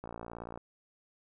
click train, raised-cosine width 1 ms, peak -28 dBFS, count 32, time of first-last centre 0.04-0.575 s, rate 57.9 Hz, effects none

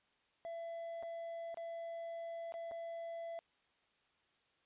triangle tone with dropouts, 670 Hz, E5, 28 cents sharp, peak -40 dBFS, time 0.45-3.39 s, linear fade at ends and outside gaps 0 ms, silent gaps 1.026-1.032 / 1.544-1.572 / 2.522-2.54 / 2.712-2.718 s, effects white hiss -75 dBFS RMS until 4.65 s + resampled to 8000 Hz

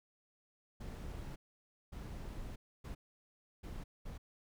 brown noise bursts at uneven times, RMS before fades -45 dBFS, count 5, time 0.8-1.36 / 1.92-2.56 / 2.84-2.95 / 3.63-3.84 / 4.05-4.18 s, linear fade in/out 10 ms, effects none

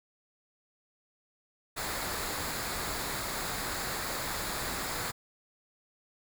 pink noise with comb filter, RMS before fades -35 dBFS, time 1.76-5.12 s, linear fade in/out 20 ms, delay 0.34 ms, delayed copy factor -0.5, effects none

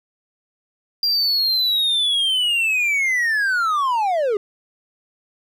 triangle linear sweep, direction down, 4795 to 391.8 Hz, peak -15 dBFS, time 1.03-4.37 s, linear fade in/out 2 ms, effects none

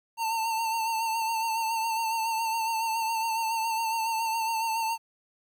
square tone with vibrato, 901 Hz, A5, 41 cents sharp, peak -27 dBFS, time 0.17-4.98 s, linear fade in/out 50 ms, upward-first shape sine, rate 7.2 Hz, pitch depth 38 cents each way, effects 11-bit

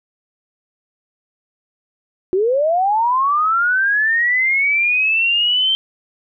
sine linear sweep, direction up, 354.9 to 3136 Hz, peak -13 dBFS, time 2.33-5.75 s, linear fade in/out 0 ms, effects none

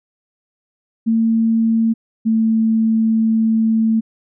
sine tone pair in turn, 225.8 / 222.9 Hz, A3 / A3, +45 / +23 cents, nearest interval unison, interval 22 cents, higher first, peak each -12 dBFS, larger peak neither, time 1.06-1.94 / 2.25-4.01 s, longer second, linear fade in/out 20 ms, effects none

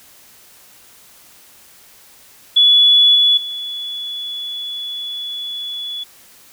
sine tone with level steps, 3416 Hz, G#7, 48 cents sharp, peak -7 / -9 / -23 dBFS, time 2.56-6.04 s, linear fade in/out 10 ms, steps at 3.15 / 3.37 s, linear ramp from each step 5 ms, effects white hiss -46 dBFS RMS until 6.52 s

